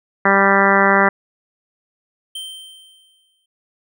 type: harmonic tone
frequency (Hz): 196.8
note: G3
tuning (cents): +7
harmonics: 1 / 2 / 3 / 4 / 5 / 6 / 7 / 8 / 9 / 10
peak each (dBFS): -20 / -20 / -20 / -20 / -20 / -20 / -20 / -20 / -20 / -20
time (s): 0.25-1.09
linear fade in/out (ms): 5
type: tone with exponential decay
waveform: square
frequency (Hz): 3122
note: G7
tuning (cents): -8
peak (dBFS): -26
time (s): 2.35-3.46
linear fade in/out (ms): 5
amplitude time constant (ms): 240
effects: none